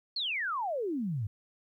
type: exponential sweep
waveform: sine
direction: down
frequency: 4435 to 96.1 Hz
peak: -30 dBFS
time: 0.16-1.27 s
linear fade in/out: 5 ms
effects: 12-bit